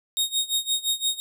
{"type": "tone with tremolo", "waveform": "sawtooth", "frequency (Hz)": 3729, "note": "A#7", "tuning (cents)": 0, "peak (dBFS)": -17, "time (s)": [0.17, 1.2], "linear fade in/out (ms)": 0, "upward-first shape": "sine", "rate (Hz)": 5.8, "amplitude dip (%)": 90, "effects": []}